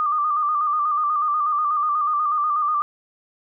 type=tone with vibrato; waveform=sine; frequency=1200 Hz; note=D6; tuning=37 cents sharp; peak=-18 dBFS; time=0-2.82 s; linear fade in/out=0 ms; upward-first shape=square; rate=8.2 Hz; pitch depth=44 cents each way; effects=none